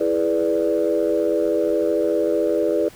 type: chord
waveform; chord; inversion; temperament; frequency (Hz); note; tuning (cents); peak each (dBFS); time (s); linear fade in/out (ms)
sine; E dominant seventh; none; equal with one note detuned; 329.6 / 418.2 / 493.9 / 587.3; E4 / G#4 / B4 / D5; 0 / +12 / 0 / 0; -22; 0-2.89; 10
effects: tanh soft clip ceiling -9 dBFS + pink hiss -46 dBFS RMS until 2.95 s